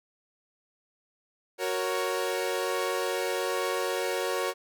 sawtooth chord, F# major, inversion none, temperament equal, 370 / 466.2 / 554.4 Hz, F#4 / A#4 / C#5, 0 / 0 / 0 cents, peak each -28 dBFS, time 1.58-4.54 s, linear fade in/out 50 ms, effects none

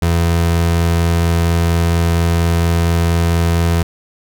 30% pulse tone, 84.3 Hz, E2, 39 cents sharp, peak -9 dBFS, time 0.02-3.83 s, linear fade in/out 5 ms, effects none

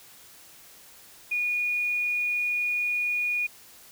sine tone, 2449 Hz, D#7, 28 cents flat, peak -24 dBFS, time 1.31-3.47 s, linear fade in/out 10 ms, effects white hiss -51 dBFS RMS until 3.91 s

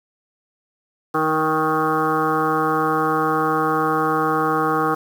sine tone with frequency modulation, 785 Hz, G5, 2 cents sharp, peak -16 dBFS, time 1.14-4.95 s, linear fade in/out 10 ms, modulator 157 Hz, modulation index 3.7, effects 7-bit

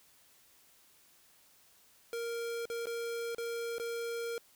square tone with dropouts, 466.2 Hz, A#4, in tune, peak -36 dBFS, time 2.13-4.38 s, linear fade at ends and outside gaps 1 ms, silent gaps 2.655-2.7 / 2.857-2.869 / 3.348-3.382 / 3.783-3.798 s, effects white hiss -64 dBFS RMS until 4.55 s

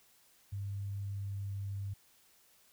sine tone with pitch glide, 99.8 to 99.11 Hz, G2 to G2, +32 to +20 cents, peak -36 dBFS, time 0.52-1.94 s, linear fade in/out 10 ms, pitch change -12 cents, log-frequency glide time 0.9-1.5 s, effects white hiss -66 dBFS RMS until 2.72 s

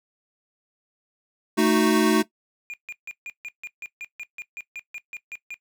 square chord, D# diminished, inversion second, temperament equal, 220 / 311.1 / 370 Hz, A3 / D#4 / F#4, 0 / 0 / 0 cents, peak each -22 dBFS, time 1.57-2.23 s, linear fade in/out 20 ms
triangle tone bursts, 2421 Hz, D#7, 48 cents flat, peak -30 dBFS, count 16, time 2.7-5.542 s, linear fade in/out 0 ms, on 37 ms, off 150 ms
effects noise-tail reverb RT60 0.1 s tail -17 dB re dry

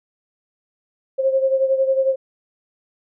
sine beating tone pair, 531 / 542 Hz, C5 / C#5, +25 / -39 cents, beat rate 11 Hz, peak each -16 / -22 dBFS, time 1.18-2.16 s, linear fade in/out 20 ms, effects none

